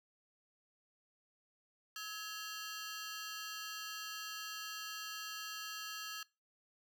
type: ring-modulated tone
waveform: 15% pulse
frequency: 1480 Hz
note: F#6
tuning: in tune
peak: -33 dBFS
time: 1.96-6.23 s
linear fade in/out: 2 ms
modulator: 192 Hz
effects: noise-tail reverb RT60 0.3 s tail -24 dB re dry